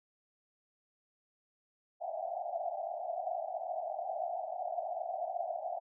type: band-pass noise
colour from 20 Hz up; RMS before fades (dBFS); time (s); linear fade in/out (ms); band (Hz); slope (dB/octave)
pink; -38; 2-5.8; 20; 640 to 760; 96
effects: none